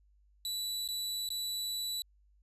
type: tone with dropouts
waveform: sawtooth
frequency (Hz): 3951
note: B7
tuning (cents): 0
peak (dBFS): -31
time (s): 0.45-2.02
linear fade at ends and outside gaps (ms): 1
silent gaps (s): 0.877-0.887 / 1.289-1.303
effects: added 50 Hz sine -63 dBFS peak until 2.42 s + resampled to 32000 Hz